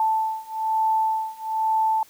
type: beating tone pair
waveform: sine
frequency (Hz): 880 / 881.1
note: A5 / A5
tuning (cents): 0 / +2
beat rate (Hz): 1.1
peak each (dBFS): -24 / -23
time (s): 0-2.03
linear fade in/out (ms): 2
effects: white hiss -53 dBFS RMS until 2.09 s